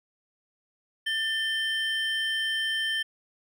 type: tone pair together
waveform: triangle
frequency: 1783 / 3116 Hz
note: A6 / G7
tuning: +22 / -11 cents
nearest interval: minor seventh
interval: 967 cents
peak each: -27 dBFS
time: 1.06-3.03 s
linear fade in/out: 10 ms
effects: none